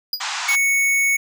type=tone with exponential decay; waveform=square; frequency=4900 Hz; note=D#8; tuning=27 cents flat; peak=-17 dBFS; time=0.13-0.25 s; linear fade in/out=2 ms; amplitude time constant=24 ms
type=band-pass noise; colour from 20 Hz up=pink; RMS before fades=-26 dBFS; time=0.2-0.56 s; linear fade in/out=10 ms; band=810 to 7400 Hz; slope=48 dB/octave
type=tone; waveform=square; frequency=2217 Hz; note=C#7; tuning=in tune; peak=-16 dBFS; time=0.48-1.17 s; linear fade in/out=10 ms
effects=none